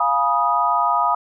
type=chord; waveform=sine; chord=F half-diminished seventh; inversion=none; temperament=equal with one note detuned; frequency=698.5 / 830.6 / 971.4 / 1244.5 Hz; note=F5 / Ab5 / Cb6 / Eb6; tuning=0 / 0 / -29 / 0 cents; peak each=-23 / -24 / -20 / -19 dBFS; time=0-1.15 s; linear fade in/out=5 ms; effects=none